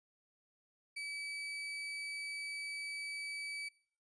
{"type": "tone", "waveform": "35% pulse", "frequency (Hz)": 2293, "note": "D7", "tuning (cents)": -42, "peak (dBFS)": -38, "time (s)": [0.96, 3.69], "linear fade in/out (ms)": 10, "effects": ["noise-tail reverb RT60 0.5 s tail -20 dB re dry", "resampled to 22050 Hz"]}